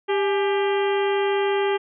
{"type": "harmonic tone with a mistuned harmonic", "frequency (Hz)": 396.6, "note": "G4", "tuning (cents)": 20, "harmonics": [1, 2, 3, 4, 5, 6, 7, 8], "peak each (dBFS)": [-20, -27, -33, -34, -33, -37, -37, -36], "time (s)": [0.08, 1.78], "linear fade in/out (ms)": 20, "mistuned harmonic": 2, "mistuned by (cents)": 93, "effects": []}